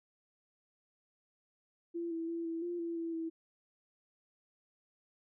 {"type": "tone with pitch steps", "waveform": "sine", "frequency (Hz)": [339.8, 329.2, 335.3, 329.7, 348.1, 336.6, 332, 326.8], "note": ["F4", "E4", "E4", "E4", "F4", "E4", "E4", "E4"], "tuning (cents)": [-47, -2, 30, 0, -6, 36, 12, -15], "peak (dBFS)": -35, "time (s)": [1.94, 3.3], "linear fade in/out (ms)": 20, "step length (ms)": 170, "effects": []}